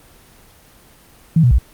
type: tone with pitch steps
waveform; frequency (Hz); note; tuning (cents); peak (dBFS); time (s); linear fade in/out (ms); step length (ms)
sine; 162.5 / 122.6 / 60.4; E3 / B2 / B1; -24 / -12 / -38; -8; 1.36-1.585; 5; 75
effects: pink hiss -47 dBFS RMS until 1.73 s + Opus 24 kbps